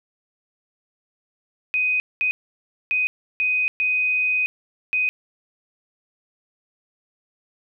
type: tone bursts at uneven times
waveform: sine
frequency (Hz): 2502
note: D#7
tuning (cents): +9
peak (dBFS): -18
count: 6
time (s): 1.74-2 / 2.21-2.31 / 2.91-3.07 / 3.4-3.68 / 3.8-4.46 / 4.93-5.09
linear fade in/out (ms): 0
effects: none